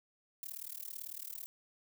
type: noise with amplitude modulation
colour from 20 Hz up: violet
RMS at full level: -41 dBFS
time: 0.43-1.46 s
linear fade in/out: 0 ms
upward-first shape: sine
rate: 38 Hz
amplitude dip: 100%
effects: none